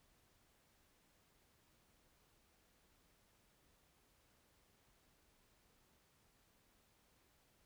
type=silence; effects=pink hiss -74 dBFS RMS until 7.65 s